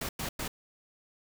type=noise bursts at uneven times; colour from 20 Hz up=pink; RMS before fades=-35 dBFS; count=3; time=0.01-0.09 / 0.19-0.29 / 0.39-0.48 s; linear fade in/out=5 ms; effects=none